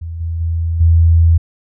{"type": "tone with level steps", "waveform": "sine", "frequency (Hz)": 82.9, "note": "E2", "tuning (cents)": 10, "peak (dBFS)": [-22, -17, -14, -6], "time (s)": [0.01, 1.38], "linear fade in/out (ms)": 10, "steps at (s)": [0.2, 0.4, 0.8], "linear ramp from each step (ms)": 10, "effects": []}